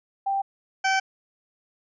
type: tone pair in turn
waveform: sine / 20% pulse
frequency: 786 / 769.4 Hz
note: G5 / G5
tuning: +4 / -33 cents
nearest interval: unison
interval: 37 cents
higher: first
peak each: -22 / -15 dBFS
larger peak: second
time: 0.26-0.42 / 0.84-1 s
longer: neither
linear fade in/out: 10 ms
effects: resampled to 16000 Hz